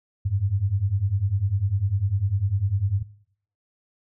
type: beating tone pair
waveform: sine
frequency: 92.5 / 102.5 Hz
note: F#2 / G#2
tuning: 0 / -22 cents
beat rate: 10 Hz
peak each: -25 / -23 dBFS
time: 0.25-3.03 s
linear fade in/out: 10 ms
effects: noise-tail reverb RT60 0.6 s tail -19 dB re dry